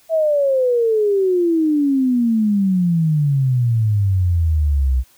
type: exponential sweep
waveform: sine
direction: down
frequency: 659.3 to 61.74 Hz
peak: -13 dBFS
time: 0.09-5.04 s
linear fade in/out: 50 ms
effects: white hiss -53 dBFS RMS until 5.17 s